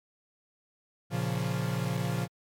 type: chord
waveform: 45% pulse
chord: Bb minor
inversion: none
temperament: equal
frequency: 116.54 / 138.59 / 174.61 Hz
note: Bb2 / Db3 / F3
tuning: 0 / 0 / 0 cents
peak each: -33 dBFS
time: 1.1-2.28 s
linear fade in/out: 50 ms
effects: AAC 64 kbps